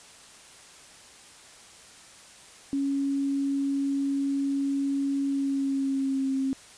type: tone with pitch glide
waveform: sine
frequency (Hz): 277.2 to 267.8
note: C#4 to C4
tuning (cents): 0 to +40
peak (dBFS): -24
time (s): 2.73-6.53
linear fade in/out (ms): 0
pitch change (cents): -60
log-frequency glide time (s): 5.27-6.32
effects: white hiss -50 dBFS RMS until 6.77 s + resampled to 22050 Hz